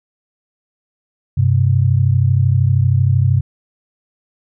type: tone pair together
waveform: sine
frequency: 97.13 / 130 Hz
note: G2 / C3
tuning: -15 / -11 cents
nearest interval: perfect fourth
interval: 504 cents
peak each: -13 dBFS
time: 1.37-3.41 s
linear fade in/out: 10 ms
effects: none